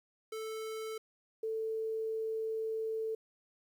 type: tone pair in turn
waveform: square / sine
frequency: 440 / 443.1 Hz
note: A4 / A4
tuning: 0 / +12 cents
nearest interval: unison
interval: 12 cents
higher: second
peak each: -39 / -33 dBFS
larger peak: second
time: 0.32-0.98 / 1.43-3.15 s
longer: second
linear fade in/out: 5 ms
effects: 11-bit